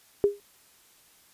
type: tone with exponential decay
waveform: sine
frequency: 406 Hz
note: G#4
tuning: 39 cents flat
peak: -14 dBFS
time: 0.24-0.4 s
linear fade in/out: 0 ms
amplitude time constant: 34 ms
effects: white hiss -59 dBFS RMS until 1.33 s + resampled to 32000 Hz